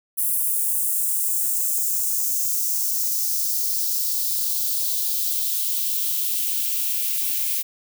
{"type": "noise with high-pass filter sweep", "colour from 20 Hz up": "violet", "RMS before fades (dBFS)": -23, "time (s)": [0.17, 7.63], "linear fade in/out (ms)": 20, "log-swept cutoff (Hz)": [9900, 2300], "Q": 2.1, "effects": []}